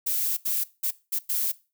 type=noise bursts at uneven times; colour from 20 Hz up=violet; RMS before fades=-26 dBFS; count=5; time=0.06-0.37 / 0.45-0.64 / 0.83-0.91 / 1.12-1.19 / 1.29-1.52 s; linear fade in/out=10 ms; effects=noise-tail reverb RT60 0.3 s tail -19 dB re dry